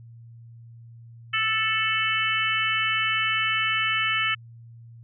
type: harmonic tone with a mistuned harmonic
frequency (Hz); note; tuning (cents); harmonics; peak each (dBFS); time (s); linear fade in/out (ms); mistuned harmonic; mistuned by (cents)
440; A4; 0; 3 / 4 / 5 / 6 / 7; -28 / -28 / -28 / -28 / -28; 1.33-4.35; 10; 7; -37
effects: added 116 Hz sine -43 dBFS peak until 5.03 s